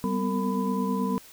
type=tone cluster; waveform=sine; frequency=194.4 / 241.5 / 250.6 / 454.3 / 999 Hz; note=G3 / B3 / B3 / A#4 / B5; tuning=-14 / -39 / +25 / -45 / +20 cents; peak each=-27 / -35 / -30 / -33 / -32 dBFS; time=0.04-1.18 s; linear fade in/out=0 ms; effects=white hiss -50 dBFS RMS until 1.32 s